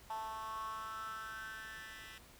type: tone with high-pass filter sweep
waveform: 10% pulse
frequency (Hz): 220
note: A3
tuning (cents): 0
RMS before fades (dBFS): -45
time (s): 0.1-2.18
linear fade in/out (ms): 2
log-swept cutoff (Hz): 880 to 2100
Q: 7.2
effects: added 60 Hz sine -66 dBFS peak until 2.39 s + pink hiss -60 dBFS RMS until 2.39 s